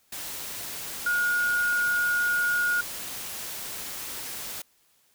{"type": "tone in noise", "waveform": "sine", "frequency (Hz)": 1438, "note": "F#6", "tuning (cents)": -50, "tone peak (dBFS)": -22, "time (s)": [1.06, 2.81], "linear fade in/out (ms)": 5, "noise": "white", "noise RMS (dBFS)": -36, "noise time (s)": [0.12, 4.62], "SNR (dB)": 11, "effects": ["white hiss -65 dBFS RMS until 5.14 s"]}